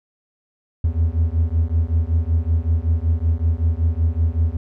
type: beating tone pair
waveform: triangle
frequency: 79.2 / 84.5 Hz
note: D#2 / E2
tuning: +31 / +43 cents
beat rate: 5.3 Hz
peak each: -17 dBFS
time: 0.84-4.57 s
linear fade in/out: 5 ms
effects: none